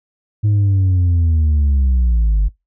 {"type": "linear sweep", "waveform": "sine", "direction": "down", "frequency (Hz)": [106.2, 47.94], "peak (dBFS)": -8, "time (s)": [0.43, 2.49], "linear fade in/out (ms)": 20, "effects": ["noise-tail reverb RT60 0.2 s tail -25 dB re dry", "tanh soft clip ceiling -10 dBFS"]}